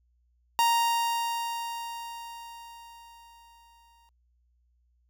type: tone with exponential decay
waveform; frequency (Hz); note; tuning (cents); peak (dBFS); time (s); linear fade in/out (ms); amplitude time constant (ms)
45% pulse; 932.3; A#5; 0; -20; 0.59-4.09; 0; 760
effects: added 60 Hz sine -65 dBFS peak until 5.09 s